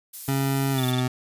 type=noise; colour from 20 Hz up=violet; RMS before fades=-34 dBFS; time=0.13-0.92 s; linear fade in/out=10 ms
type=tone with pitch glide; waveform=25% pulse; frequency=136.6 to 126.72 Hz; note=C#3 to B2; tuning=-25 to +45 cents; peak=-18 dBFS; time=0.28-1.08 s; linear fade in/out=5 ms; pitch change=-130 cents; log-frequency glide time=0.72-0.85 s
type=tone bursts; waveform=triangle; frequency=3520 Hz; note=A7; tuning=in tune; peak=-26 dBFS; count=5; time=0.78-1.001 s; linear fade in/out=5 ms; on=21 ms; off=29 ms
effects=resampled to 32000 Hz